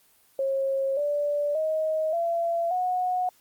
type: tone with pitch steps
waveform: sine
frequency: 541 / 583.2 / 628.7 / 677.7 / 730.5 Hz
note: C#5 / D5 / D#5 / E5 / F#5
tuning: -42 / -12 / +18 / +48 / -22 cents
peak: -23 dBFS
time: 0.39-3.29 s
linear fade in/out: 2 ms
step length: 580 ms
effects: white hiss -61 dBFS RMS until 3.4 s + Opus 24 kbps